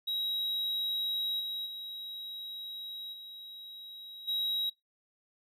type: tone with level steps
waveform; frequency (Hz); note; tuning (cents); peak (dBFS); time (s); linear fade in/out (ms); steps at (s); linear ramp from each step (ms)
triangle; 3836; A#7; +49; -29 / -33 / -38 / -43 / -28; 0.07-4.7; 10; 1.39 / 1.65 / 3.12 / 4.27; 20
effects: noise-tail reverb RT60 0.2 s tail -23 dB re dry